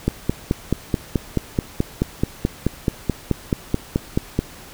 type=click train; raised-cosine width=3 ms; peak=-4 dBFS; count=21; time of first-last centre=0.08-4.39 s; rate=4.64 Hz; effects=pink hiss -41 dBFS RMS until 4.73 s